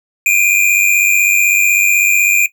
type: tone pair together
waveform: square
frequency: 2375 / 2471 Hz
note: D7 / D#7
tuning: +19 / -13 cents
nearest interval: minor second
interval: 68 cents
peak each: -12 dBFS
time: 0.26-2.46 s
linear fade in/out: 2 ms
effects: noise-tail reverb RT60 0.1 s tail -17 dB re dry